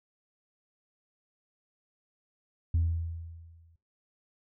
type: tone with exponential decay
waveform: sine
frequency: 83.1 Hz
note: E2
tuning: 15 cents sharp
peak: -20 dBFS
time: 2.74-3.76 s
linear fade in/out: 5 ms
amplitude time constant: 220 ms
effects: noise-tail reverb RT60 0.3 s tail -25 dB re dry + tanh soft clip ceiling -20 dBFS